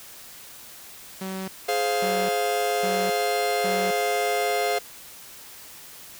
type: tone bursts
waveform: sawtooth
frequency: 189.8 Hz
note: F#3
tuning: 44 cents sharp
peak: -26 dBFS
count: 4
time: 1.21-3.91 s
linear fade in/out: 5 ms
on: 270 ms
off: 540 ms
type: chord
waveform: 45% pulse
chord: F minor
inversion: first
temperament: just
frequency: 419.1 / 523.8 / 698.5 Hz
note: Ab4 / C5 / F5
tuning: +16 / +2 / 0 cents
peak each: -27 / -29 / -25 dBFS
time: 1.68-4.79 s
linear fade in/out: 10 ms
effects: white hiss -44 dBFS RMS until 6.19 s